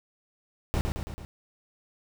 brown noise with echo, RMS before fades -25 dBFS, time 0.74-0.81 s, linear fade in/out 0 ms, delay 110 ms, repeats 4, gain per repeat -4 dB, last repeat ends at 1.25 s, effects none

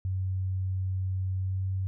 sine tone with pitch glide, 94 to 94.98 Hz, F#2 to F#2, +28 to +46 cents, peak -27 dBFS, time 0.05-1.87 s, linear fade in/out 0 ms, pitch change +18 cents, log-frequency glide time 1.37-1.64 s, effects none

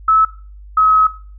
sine tone pair in turn, 1300 / 1278.4 Hz, E6 / D#6, -24 / +47 cents, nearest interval unison, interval 29 cents, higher first, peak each -8 dBFS, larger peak neither, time 0.08-0.25 / 0.77-1.07 s, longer second, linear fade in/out 5 ms, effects noise-tail reverb RT60 0.4 s tail -17 dB re dry + added 50 Hz sine -34 dBFS peak until 1.38 s

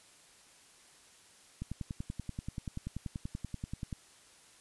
click train, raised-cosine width 5 ms, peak -25 dBFS, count 25, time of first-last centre 1.62-3.928 s, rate 10.4 Hz, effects white hiss -60 dBFS RMS until 4.6 s + resampled to 24000 Hz

